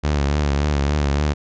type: tone with vibrato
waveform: sawtooth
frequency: 72.3 Hz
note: D2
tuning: 27 cents flat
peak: -13 dBFS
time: 0.03-1.34 s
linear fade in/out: 20 ms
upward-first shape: triangle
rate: 3.5 Hz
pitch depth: 76 cents each way
effects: resampled to 16000 Hz